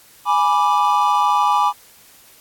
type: chord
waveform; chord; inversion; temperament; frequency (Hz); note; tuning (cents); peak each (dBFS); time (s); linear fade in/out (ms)
triangle; G# diminished; none; equal with one note detuned; 830.6 / 983.8 / 1174.7; G#5 / B5 / D6; 0 / -7 / 0; -16; 0.25-1.73; 50
effects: white hiss -48 dBFS RMS until 2.4 s + AAC 64 kbps